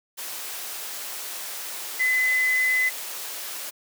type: tone in noise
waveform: sine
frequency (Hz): 2021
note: B6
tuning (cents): +39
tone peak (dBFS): -19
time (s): 1.99-2.9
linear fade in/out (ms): 20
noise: white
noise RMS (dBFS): -34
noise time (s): 0.17-3.71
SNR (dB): +12
effects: high-pass 400 Hz 12 dB/octave